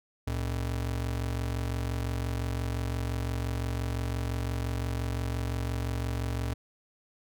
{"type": "ring-modulated tone", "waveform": "square", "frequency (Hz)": 88.5, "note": "F2", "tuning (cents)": 23, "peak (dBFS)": -27, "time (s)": [0.27, 6.54], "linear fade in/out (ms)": 5, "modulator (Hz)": 22.9, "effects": []}